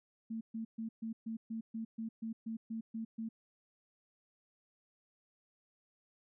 sine tone bursts, 224.5 Hz, A3, 35 cents sharp, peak -37 dBFS, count 13, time 0.3-3.29 s, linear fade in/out 10 ms, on 110 ms, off 130 ms, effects none

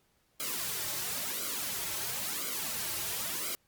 white noise with flanger, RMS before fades -35 dBFS, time 0.4-3.55 s, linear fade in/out 0 ms, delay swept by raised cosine 1.1 to 4.2 ms, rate 0.97 Hz, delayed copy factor -1, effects pink hiss -71 dBFS RMS until 3.67 s + MP3 96 kbps

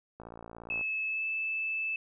click train, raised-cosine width 1 ms, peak -31 dBFS, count 36, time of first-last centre 0.2-0.811 s, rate 57.3 Hz
sine tone with pitch glide, 2600 to 2627 Hz, E7 to E7, -24 to -7 cents, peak -30 dBFS, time 0.7-1.96 s, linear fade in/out 2 ms, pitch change +17 cents, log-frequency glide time 1.07-1.25 s
effects none

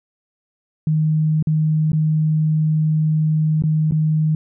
sine tone with dropouts, 155.56 Hz, D#3, in tune, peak -14 dBFS, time 0.87-4.35 s, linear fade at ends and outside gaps 2 ms, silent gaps 1.426-1.471 / 1.919-1.931 / 3.623-3.637 / 3.911-3.921 s, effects none

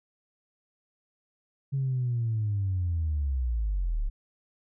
sine linear sweep, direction down, 138.59 to 32.67 Hz, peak -24 dBFS, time 1.72-4.1 s, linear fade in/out 20 ms, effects tanh soft clip ceiling -21 dBFS

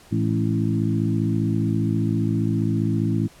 harmonic tone with a mistuned harmonic, 55 Hz, A1, in tune, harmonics 2 / 3 / 4 / 5 / 6, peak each -23 / -25 / -26 / -27 / -28 dBFS, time 0.11-3.28 s, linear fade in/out 20 ms, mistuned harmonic 4, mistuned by -44 cents, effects pink hiss -50 dBFS RMS until 3.4 s + low-pass 12000 Hz 12 dB/octave

